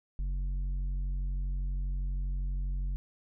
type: tone with tanh clipping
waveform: sine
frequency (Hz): 46.25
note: F#1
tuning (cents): 0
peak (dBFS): -31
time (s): 0.19-2.96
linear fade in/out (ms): 0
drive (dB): 7
effects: none